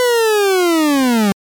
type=linear sweep; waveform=40% pulse; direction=down; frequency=504 to 191.9 Hz; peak=-10 dBFS; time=0-1.32 s; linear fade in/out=0 ms; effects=MP3 96 kbps